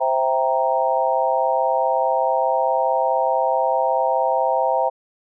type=chord; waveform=sine; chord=C dominant seventh; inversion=none; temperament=equal; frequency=523.3 / 659.3 / 784 / 932.3 Hz; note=C5 / E5 / G5 / Bb5; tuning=0 / 0 / 0 / 0 cents; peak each=-22 dBFS; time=0-4.9 s; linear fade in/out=20 ms; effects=none